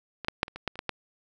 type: clicks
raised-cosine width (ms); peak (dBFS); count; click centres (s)
0.3; -20 / -9 / -6 / -26 / -23 / -12 / -29 / -15 / -12; 9; 0.247 / 0.284 / 0.431 / 0.481 / 0.56 / 0.677 / 0.756 / 0.791 / 0.893
effects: none